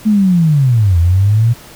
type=linear two-way sweep; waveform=sine; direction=down then up; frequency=220 to 82.41 to 119.9 Hz; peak=-7 dBFS; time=0.05-1.54 s; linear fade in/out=20 ms; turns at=0.99 s; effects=pink hiss -37 dBFS RMS until 1.75 s